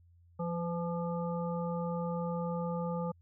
harmonic tone with a mistuned harmonic, 172.3 Hz, F3, 23 cents flat, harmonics 1 / 3 / 5 / 7, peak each -34 / -37 / -42 / -44 dBFS, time 0.39-3.12 s, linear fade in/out 10 ms, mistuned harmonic 3, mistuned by -29 cents, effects added 86 Hz sine -59 dBFS peak until 3.21 s

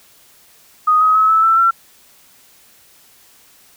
sine tone with pitch steps, 1244.5 / 1265.5 / 1286.9 / 1308.6 / 1330.7 / 1353.2 Hz, D#6 / D#6 / E6 / E6 / E6 / E6, 0 / +29 / -42 / -13 / +16 / +45 cents, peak -9 dBFS, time 0.87-1.71 s, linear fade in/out 10 ms, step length 140 ms, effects white hiss -49 dBFS RMS until 3.76 s

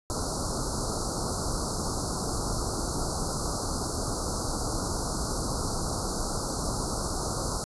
pink band-stop noise, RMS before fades -30 dBFS, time 0.1-7.64 s, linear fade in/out 0 ms, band 1400 to 4200 Hz, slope 96 dB/octave, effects resampled to 24000 Hz

